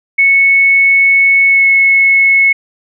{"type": "tone with pitch glide", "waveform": "sine", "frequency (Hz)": [2207, 2192], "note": ["C#7", "C#7"], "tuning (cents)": [-8, -20], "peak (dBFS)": -5, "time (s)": [0.18, 2.53], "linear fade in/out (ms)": 10, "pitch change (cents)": -12, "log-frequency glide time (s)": [1.48, 1.65], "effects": []}